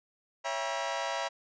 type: chord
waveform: sawtooth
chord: C# diminished seventh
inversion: none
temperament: just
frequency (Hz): 554.4 / 665.2 / 798.3 / 957.9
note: C#5 / E5 / G5 / Bb5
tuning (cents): 0 / +16 / +31 / +47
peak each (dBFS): -34 / -32 / -35 / -32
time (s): 0.44-1.29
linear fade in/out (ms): 20
effects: resampled to 16000 Hz